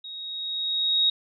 sine tone with level ramp, 3772 Hz, A#7, 20 cents sharp, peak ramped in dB -36 to -17 dBFS, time 0.04-1.1 s, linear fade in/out 5 ms, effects none

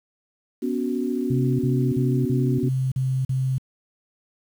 sine chord, B suspended second, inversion none, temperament equal with one note detuned, 246.9 / 281.4 / 370 Hz, B3 / C#4 / F#4, 0 / +26 / 0 cents, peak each -25 / -27 / -28 dBFS, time 0.62-2.69 s, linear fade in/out 10 ms
sine tone bursts, 131 Hz, C3, 2 cents sharp, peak -20 dBFS, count 7, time 1.3-3.582 s, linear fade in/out 5 ms, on 290 ms, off 42 ms
effects 8-bit

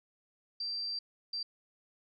sine tone bursts at uneven times, 4699 Hz, D8, in tune, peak -34 dBFS, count 2, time 0.6-0.99 / 1.33-1.43 s, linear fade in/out 5 ms, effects none

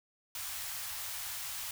white band-stop noise, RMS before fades -40 dBFS, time 0.35-1.71 s, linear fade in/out 2 ms, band 120 to 730 Hz, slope 24 dB/octave, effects none

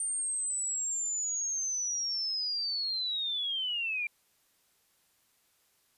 sine linear sweep, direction down, 8870 to 2353 Hz, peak -30 dBFS, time 0-4.07 s, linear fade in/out 2 ms, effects white hiss -70 dBFS RMS until 5.97 s + resampled to 32000 Hz

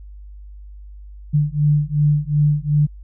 sine beating tone pair, 146.83 / 149.53 Hz, D3 / D3, 0 / +32 cents, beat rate 2.7 Hz, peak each -17 dBFS, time 1.33-2.87 s, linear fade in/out 20 ms, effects added 50 Hz sine -35 dBFS peak until 3.03 s

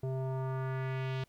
square tone with low-pass filter sweep, 131.5 Hz, C3, 9 cents sharp, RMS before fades -35 dBFS, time 0.03-1.24 s, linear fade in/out 5 ms, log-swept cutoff 540 to 3600 Hz, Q 1.7, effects pink hiss -70 dBFS RMS until 1.28 s

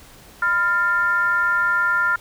sine tone with frequency modulation, 1396.9 Hz, F6, in tune, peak -16 dBFS, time 0.42-2.16 s, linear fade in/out 5 ms, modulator 393 Hz, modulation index 0.62, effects pink hiss -46 dBFS RMS until 2.2 s

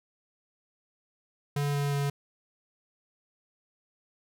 square tone with pitch steps, 143.7 / 142.71 / 141.72 Hz, D3 / D3 / C#3, -37 / -49 / +39 cents, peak -27 dBFS, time 1.56-2.1 s, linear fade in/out 5 ms, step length 180 ms, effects none

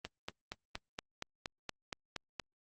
click train, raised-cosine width 0.2 ms, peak -21 dBFS, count 11, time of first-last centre 0.05-2.397 s, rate 4.26 Hz, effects Opus 24 kbps

